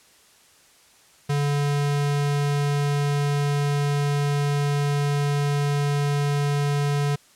square tone, 143.9 Hz, D3, 35 cents flat, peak -21 dBFS, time 1.29-7.16 s, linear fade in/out 10 ms, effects white hiss -55 dBFS RMS until 7.35 s + low-pass 10000 Hz 12 dB/octave

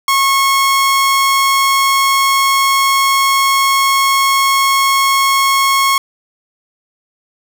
sawtooth tone, 1092 Hz, C#6, 26 cents flat, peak -6 dBFS, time 0.08-5.98 s, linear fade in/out 2 ms, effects 7-bit

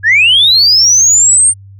sine linear sweep, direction up, 1633 to 8870 Hz, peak -3 dBFS, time 0.03-1.54 s, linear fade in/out 50 ms, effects tanh soft clip ceiling 0 dBFS + added 98 Hz sine -32 dBFS peak until 1.79 s

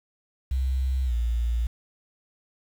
sine tone with pitch glide, 65.41 to 58.27 Hz, C2 to A#1, 0 to 0 cents, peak -22 dBFS, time 0.51-1.67 s, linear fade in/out 5 ms, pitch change -200 cents, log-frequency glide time 1.04-1.14 s, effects 8-bit

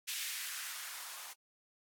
violet noise with band-pass filter sweep, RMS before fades -43 dBFS, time 0.07-1.34 s, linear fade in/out 20 ms, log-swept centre 2400 to 820 Hz, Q 1.6, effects AAC 64 kbps

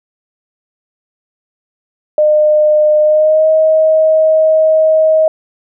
sine tone with pitch glide, 607 to 631 Hz, D#5 to D#5, -43 to +24 cents, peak -6 dBFS, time 2.18-5.28 s, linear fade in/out 2 ms, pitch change +67 cents, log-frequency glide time 3.01-3.49 s, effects none

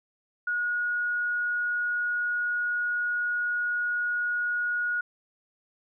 sine tone, 1448 Hz, F#6, 38 cents flat, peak -25 dBFS, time 0.47-5.01 s, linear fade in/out 5 ms, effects none

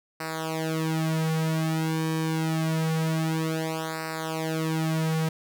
sawtooth tone with flanger, 160 Hz, D#3, 49 cents sharp, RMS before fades -27 dBFS, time 0.2-5.29 s, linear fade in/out 5 ms, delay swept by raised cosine 0.3 to 4.8 ms, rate 0.26 Hz, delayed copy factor -0.95, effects none

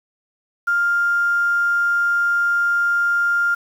sine tone, 1400 Hz, F6, 4 cents sharp, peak -15 dBFS, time 0.67-3.55 s, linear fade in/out 10 ms, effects 7-bit

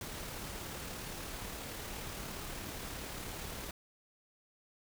pink noise with amplitude modulation, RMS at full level -42 dBFS, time 0.01-3.71 s, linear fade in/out 2 ms, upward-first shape sine, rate 37 Hz, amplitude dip 25%, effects none

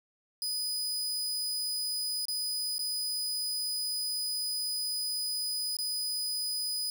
sawtooth tone with dropouts, 4978 Hz, D#8, in tune, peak -28 dBFS, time 0.42-6.9 s, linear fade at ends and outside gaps 1 ms, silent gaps 2.254-2.283 / 2.782-2.792 / 5.768-5.787 s, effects none

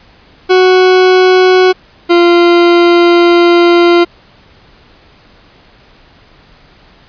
40% pulse tone pair in turn, 370 / 346 Hz, F#4 / F4, 0 / -16 cents, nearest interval minor second, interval 116 cents, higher first, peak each -3 dBFS, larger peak neither, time 0.49-1.73 / 2.09-4.05 s, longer second, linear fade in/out 20 ms, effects pink hiss -43 dBFS RMS until 7.08 s + resampled to 11025 Hz

